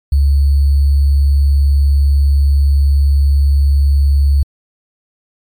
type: tone with sample-and-hold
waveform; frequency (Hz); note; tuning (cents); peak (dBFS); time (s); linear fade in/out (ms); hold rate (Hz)
sine; 70.2; C#2; +22; -7; 0.12-4.43; 5; 4410
effects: MP3 96 kbps